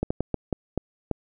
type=slowing click train; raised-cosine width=2 ms; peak=-11 dBFS; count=7; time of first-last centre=0.03-1.113 s; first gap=75 ms; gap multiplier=1.35; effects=none